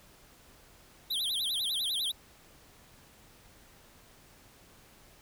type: tone with vibrato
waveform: square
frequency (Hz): 3549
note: A7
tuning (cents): +14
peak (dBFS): -30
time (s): 1.1-2.12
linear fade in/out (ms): 10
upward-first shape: sine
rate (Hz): 10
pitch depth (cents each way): 220
effects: pink hiss -58 dBFS RMS until 5.21 s

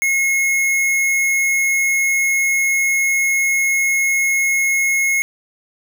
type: tone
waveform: square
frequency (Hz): 2167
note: C#7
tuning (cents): -40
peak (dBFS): -15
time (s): 0.02-5.22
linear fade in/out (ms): 0
effects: none

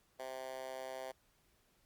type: tone with high-pass filter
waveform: 10% pulse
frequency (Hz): 130.81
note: C3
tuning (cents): 0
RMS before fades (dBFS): -45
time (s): 0.19-1.12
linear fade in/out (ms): 10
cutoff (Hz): 590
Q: 2.2
effects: pink hiss -73 dBFS RMS until 1.85 s + Opus 48 kbps

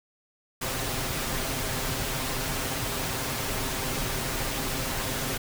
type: noise with comb filter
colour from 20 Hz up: pink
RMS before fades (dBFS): -30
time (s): 0.61-5.38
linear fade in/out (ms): 10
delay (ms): 7.6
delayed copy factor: +0.5
effects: none

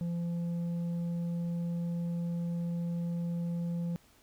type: tone with tanh clipping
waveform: sine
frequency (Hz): 171.1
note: F3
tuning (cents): -35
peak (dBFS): -32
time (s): 0.01-3.96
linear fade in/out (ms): 0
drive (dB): 5
effects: pink hiss -63 dBFS RMS until 4.22 s

